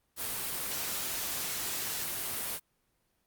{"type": "noise", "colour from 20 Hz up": "white", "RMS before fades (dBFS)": -35, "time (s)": [0.16, 2.6], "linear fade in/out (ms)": 50, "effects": ["pink hiss -75 dBFS RMS until 3.26 s", "Opus 32 kbps"]}